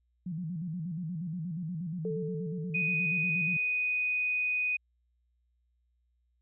sine tone with vibrato, 168.9 Hz, E3, 42 cents sharp, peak -33 dBFS, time 0.26-3.57 s, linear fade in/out 5 ms, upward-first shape square, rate 8.4 Hz, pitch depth 120 cents each way
sine tone with exponential decay, 440 Hz, A4, in tune, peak -31 dBFS, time 2.05-4.03 s, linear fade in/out 2 ms, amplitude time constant 430 ms
sine tone, 2489 Hz, D#7, in tune, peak -27 dBFS, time 2.74-4.77 s, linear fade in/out 10 ms
effects added 60 Hz sine -70 dBFS peak until 6.41 s

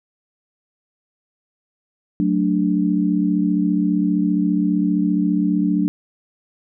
sine chord, D major, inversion first, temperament equal, 185 / 220 / 293.7 Hz, F#3 / A3 / D4, 0 / 0 / 0 cents, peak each -19 / -22 / -19 dBFS, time 2.2-5.88 s, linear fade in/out 0 ms, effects none

